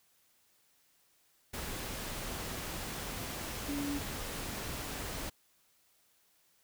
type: tone in noise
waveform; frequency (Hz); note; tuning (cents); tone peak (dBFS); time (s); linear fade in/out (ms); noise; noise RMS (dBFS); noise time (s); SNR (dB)
sine; 285.5; D4; -49; -34; 3.68-3.99; 10; pink; -40; 1.53-5.3; +3
effects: white hiss -70 dBFS RMS until 6.63 s